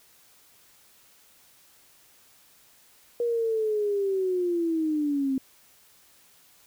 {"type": "linear sweep", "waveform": "sine", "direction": "down", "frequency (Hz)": [478.7, 261.6], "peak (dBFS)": -23, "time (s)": [3.2, 5.38], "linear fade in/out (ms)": 2, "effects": ["white hiss -58 dBFS RMS until 6.66 s"]}